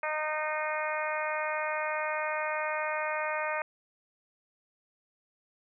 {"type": "harmonic tone", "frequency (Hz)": 307.2, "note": "D#4", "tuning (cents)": -22, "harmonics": [2, 3, 4, 5, 6, 7, 8], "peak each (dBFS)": [-34, -36, -37, -38, -39, -39, -40], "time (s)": [0.03, 3.62], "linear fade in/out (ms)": 2, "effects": []}